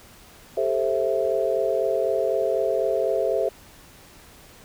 sine chord, A minor seventh, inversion third, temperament just, 396 / 440 / 528 / 660 Hz, G4 / A4 / C5 / E5, +18 / 0 / +16 / +2 cents, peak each -27 / -26 / -25 / -25 dBFS, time 0.57-3.49 s, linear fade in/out 5 ms, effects pink hiss -49 dBFS RMS until 4.64 s

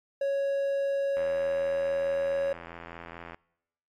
triangle tone, 554.4 Hz, C#5, in tune, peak -23 dBFS, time 0.21-2.53 s, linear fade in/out 5 ms
click train, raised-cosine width 0.5 ms, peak -26 dBFS, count 185, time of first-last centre 1.17-3.345 s, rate 84.6 Hz
effects noise-tail reverb RT60 0.9 s tail -25 dB re dry + MP3 64 kbps

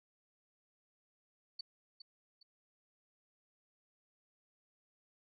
sine tone with echo, 4512 Hz, C#8, 30 cents sharp, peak -40 dBFS, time 1.59-1.61 s, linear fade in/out 5 ms, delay 410 ms, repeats 2, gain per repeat -10 dB, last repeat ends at 2.43 s, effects none

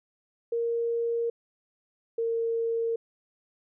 sine tone pair in turn, 466.2 / 459 Hz, A#4 / A#4, 0 / -27 cents, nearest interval unison, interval 27 cents, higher first, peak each -25 / -25 dBFS, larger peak neither, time 0.52-1.3 / 2.18-2.96 s, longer neither, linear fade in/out 5 ms, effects none

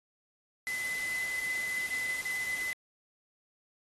sine tone in noise, 2021 Hz, B6, 39 cents sharp, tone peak -32 dBFS, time 0.67-2.73 s, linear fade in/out 0 ms, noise white, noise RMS -42 dBFS, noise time 0.67-2.73 s, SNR +7 dB, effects AAC 32 kbps

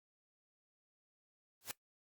white noise with exponential growth, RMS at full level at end -37 dBFS, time 1.61-1.71 s, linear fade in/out 0 ms, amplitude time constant 21 ms, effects noise-tail reverb RT60 0.1 s tail -18 dB re dry + Opus 48 kbps

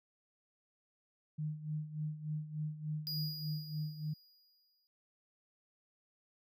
sine tone with tremolo, 152.9 Hz, D#3, 30 cents flat, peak -34 dBFS, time 1.38-4.14 s, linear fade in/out 10 ms, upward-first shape sine, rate 3.4 Hz, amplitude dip 75%
square tone with exponential decay, 4886 Hz, D#8, 32 cents flat, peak -37 dBFS, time 3.07-4.87 s, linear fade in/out 0 ms, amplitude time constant 390 ms
effects none

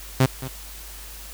sawtooth tone with echo, 130.81 Hz, C3, in tune, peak -10 dBFS, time 0.2-0.26 s, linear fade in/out 5 ms, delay 220 ms, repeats 1, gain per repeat -15 dB, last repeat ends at 0.48 s, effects added 50 Hz sine -40 dBFS peak until 1.33 s + white hiss -41 dBFS RMS until 1.33 s

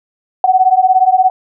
sine beating tone pair, 740 / 757 Hz, F#5 / F#5, 0 / +39 cents, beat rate 17 Hz, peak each -10 dBFS, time 0.44-1.3 s, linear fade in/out 2 ms, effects none

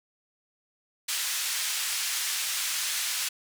white band-pass noise, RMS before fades -30 dBFS, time 1.08-3.29 s, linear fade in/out 10 ms, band 1600 to 9100 Hz, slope 12 dB/octave, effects none

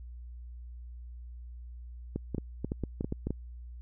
clicks, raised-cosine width 3 ms, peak -19 dBFS, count 11, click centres 2.16 / 2.347 / 2.382 / 2.646 / 2.719 / 2.837 / 3.009 / 3.045 / 3.124 / 3.27 / 3.306 s, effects added 60 Hz sine -42 dBFS peak until 3.81 s

